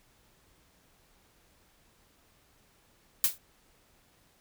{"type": "noise with exponential decay", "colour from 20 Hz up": "blue", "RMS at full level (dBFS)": -20, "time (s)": [3.24, 3.38], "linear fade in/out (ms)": 1, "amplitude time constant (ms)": 30, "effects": ["pink hiss -65 dBFS RMS until 4.4 s"]}